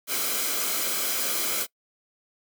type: noise with comb filter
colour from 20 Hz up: white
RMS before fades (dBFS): -27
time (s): 0.07-1.67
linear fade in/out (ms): 50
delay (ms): 1.1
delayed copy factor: -0.55
effects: noise-tail reverb RT60 0.1 s tail -22 dB re dry + high-pass 200 Hz 12 dB/octave